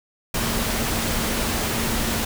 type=tone in noise; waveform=sine; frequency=228.7 Hz; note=A#3; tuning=33 cents flat; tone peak=-30 dBFS; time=0.34-2.25 s; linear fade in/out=5 ms; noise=pink; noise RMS=-24 dBFS; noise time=0.34-2.25 s; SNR=-9 dB; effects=none